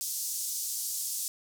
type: band-pass noise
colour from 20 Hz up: pink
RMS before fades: -34 dBFS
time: 0.01-1.28 s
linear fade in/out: 0 ms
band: 5600 to 15000 Hz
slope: 24 dB/octave
effects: none